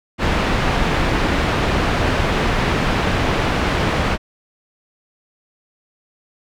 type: low-pass noise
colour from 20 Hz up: pink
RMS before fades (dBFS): -18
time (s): 0.18-4.18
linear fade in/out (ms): 50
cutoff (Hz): 2800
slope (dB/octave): 12
effects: none